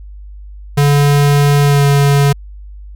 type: tone with pitch glide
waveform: square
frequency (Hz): 143.7 to 141.72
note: D3 to C#3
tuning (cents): -37 to +39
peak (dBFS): -8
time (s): 0.77-2.33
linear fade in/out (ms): 10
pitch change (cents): -24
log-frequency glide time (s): 1.62-1.84
effects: added 50 Hz sine -29 dBFS peak until 2.95 s